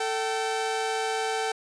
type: tone pair together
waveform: sawtooth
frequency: 443.2 / 770.5 Hz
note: A4 / G5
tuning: +13 / -30 cents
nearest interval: minor seventh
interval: 957 cents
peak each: -25 dBFS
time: 0-1.52 s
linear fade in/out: 5 ms
effects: resampled to 22050 Hz